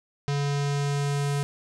square tone with low-pass filter sweep, 142.5 Hz, C#3, 48 cents sharp, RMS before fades -26 dBFS, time 0.28-1.43 s, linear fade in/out 0 ms, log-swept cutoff 5600 to 9600 Hz, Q 1.5, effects none

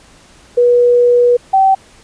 sine tone pair in turn, 485.3 / 770.4 Hz, B4 / G5, -30 / -30 cents, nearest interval minor sixth, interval 800 cents, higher second, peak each -6 dBFS, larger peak neither, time 0.57-1.37 / 1.53-1.75 s, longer first, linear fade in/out 10 ms, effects pink hiss -44 dBFS RMS until 2.03 s + resampled to 22050 Hz

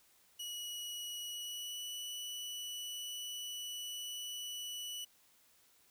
sawtooth tone with pitch glide, 2918 to 2957 Hz, F#7 to F#7, -25 to -2 cents, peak -38 dBFS, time 0.39-5.05 s, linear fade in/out 10 ms, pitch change +23 cents, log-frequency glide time 1.28-1.81 s, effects white hiss -68 dBFS RMS until 5.9 s

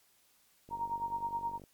click train, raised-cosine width 2 ms, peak -38 dBFS, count 47, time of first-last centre 0.69-1.638 s, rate 48.5 Hz
sine tone with tremolo, 932.3 Hz, A#5, in tune, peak -30 dBFS, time 0.7-1.59 s, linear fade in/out 50 ms, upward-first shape sine, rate 9.5 Hz, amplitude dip 75%
effects white hiss -68 dBFS RMS until 1.73 s + MP3 96 kbps

